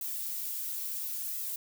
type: noise with flanger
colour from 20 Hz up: violet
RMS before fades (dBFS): -36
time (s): 0.01-1.56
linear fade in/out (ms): 2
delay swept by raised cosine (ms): 1.5 to 6.9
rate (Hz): 0.73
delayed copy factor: +0.8
effects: none